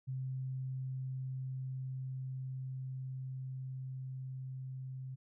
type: tone with level ramp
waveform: sine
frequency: 130.81 Hz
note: C3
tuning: in tune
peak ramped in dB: -36 to -41 dBFS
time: 0.07-5.16 s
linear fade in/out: 20 ms
effects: none